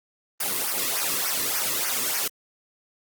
white noise with flanger, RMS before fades -26 dBFS, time 0.4-2.28 s, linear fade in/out 5 ms, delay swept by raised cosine 0.25 to 1.35 ms, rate 3.4 Hz, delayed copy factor -0.9, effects Opus 24 kbps

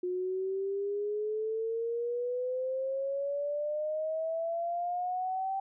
sine exponential sweep, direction up, 358.7 to 780 Hz, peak -30 dBFS, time 0.03-5.6 s, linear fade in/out 5 ms, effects none

